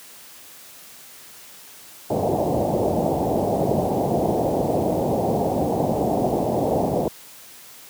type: low-pass noise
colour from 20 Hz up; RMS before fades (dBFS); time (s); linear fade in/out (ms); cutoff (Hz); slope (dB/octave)
white; -21; 2.1-7.08; 2; 780; 48
effects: white hiss -44 dBFS RMS until 7.89 s + high-pass 100 Hz 12 dB/octave